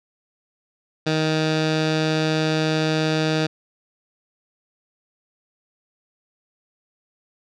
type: tone with low-pass filter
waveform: 15% pulse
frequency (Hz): 156.8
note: D#3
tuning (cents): +14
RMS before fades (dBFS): -21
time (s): 1.06-3.47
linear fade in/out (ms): 10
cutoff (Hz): 4500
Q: 2.1
effects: none